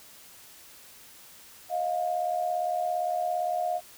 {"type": "tone pair together", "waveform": "sine", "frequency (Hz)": [632.5, 710], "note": ["D#5", "F5"], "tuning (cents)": [28, 28], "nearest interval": "major second", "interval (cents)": 200, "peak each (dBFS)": [-31, -27], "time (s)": [1.69, 3.81], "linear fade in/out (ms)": 50, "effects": ["white hiss -51 dBFS RMS until 3.97 s"]}